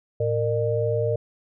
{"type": "tone cluster", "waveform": "sine", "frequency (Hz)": [110.5, 461.5, 602], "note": ["A2", "A#4", "D5"], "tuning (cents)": [8, -17, 43], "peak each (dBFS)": [-25, -24, -26], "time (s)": [0.2, 1.16], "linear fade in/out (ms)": 5, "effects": []}